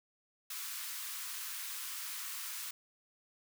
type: high-pass noise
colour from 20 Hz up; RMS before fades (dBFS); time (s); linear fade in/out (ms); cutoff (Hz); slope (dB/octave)
white; -42; 0.5-2.71; 5; 1000; 48
effects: none